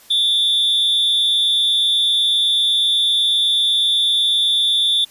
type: tone with amplitude modulation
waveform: triangle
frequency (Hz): 3541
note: A7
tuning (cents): +10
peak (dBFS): -9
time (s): 0.1-5.05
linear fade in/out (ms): 10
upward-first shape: sine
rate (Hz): 228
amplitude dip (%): 70
effects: white hiss -47 dBFS RMS until 5.1 s + resampled to 32000 Hz